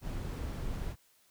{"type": "noise", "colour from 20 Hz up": "brown", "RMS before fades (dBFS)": -37, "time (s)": [0.01, 0.96], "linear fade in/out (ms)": 50, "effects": ["white hiss -67 dBFS RMS until 1.3 s"]}